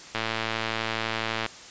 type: click train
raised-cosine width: 0.3 ms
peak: -11 dBFS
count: 148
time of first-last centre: 0.15-1.462 s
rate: 112 Hz
effects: white hiss -44 dBFS RMS until 1.7 s + resampled to 16000 Hz